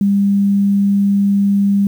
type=tone; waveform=sine; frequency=199.8 Hz; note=G3; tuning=33 cents sharp; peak=-10 dBFS; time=0.01-1.87 s; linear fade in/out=2 ms; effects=7-bit